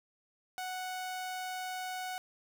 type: tone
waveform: sawtooth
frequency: 740 Hz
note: F#5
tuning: in tune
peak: -33 dBFS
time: 0.58-2.18 s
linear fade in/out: 0 ms
effects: none